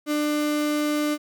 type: tone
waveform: 35% pulse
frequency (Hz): 298.2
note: D4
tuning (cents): +27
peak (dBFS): -20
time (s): 0.06-1.18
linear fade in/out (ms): 50
effects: none